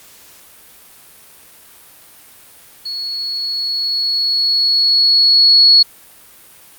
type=tone with level ramp; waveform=sine; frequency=4363 Hz; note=C#8; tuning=28 cents flat; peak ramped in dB=-21 to -4 dBFS; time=2.85-5.83 s; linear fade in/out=10 ms; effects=white hiss -43 dBFS RMS until 6.78 s + Opus 48 kbps